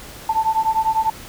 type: beating tone pair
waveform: sine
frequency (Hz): 880 / 890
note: A5 / A5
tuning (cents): 0 / +20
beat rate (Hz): 10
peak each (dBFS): -19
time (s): 0.29-1.1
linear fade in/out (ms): 5
effects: pink hiss -38 dBFS RMS until 1.28 s